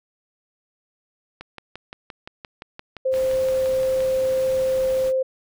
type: click train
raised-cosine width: 0.3 ms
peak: -20 dBFS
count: 16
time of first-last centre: 1.41-4.005 s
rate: 5.78 Hz
type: tone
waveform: sine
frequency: 523.3 Hz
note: C5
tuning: in tune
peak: -18 dBFS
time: 3.05-5.23 s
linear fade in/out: 10 ms
type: noise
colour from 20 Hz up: pink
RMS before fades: -38 dBFS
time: 3.11-5.13 s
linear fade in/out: 50 ms
effects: none